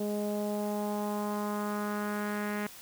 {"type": "tone with low-pass filter sweep", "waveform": "sawtooth", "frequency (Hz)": 207.7, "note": "G#3", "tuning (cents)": 0, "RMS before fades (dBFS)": -33, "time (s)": [0, 2.67], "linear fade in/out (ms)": 5, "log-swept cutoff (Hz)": [540, 2000], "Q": 2.4, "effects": ["white hiss -49 dBFS RMS until 2.81 s"]}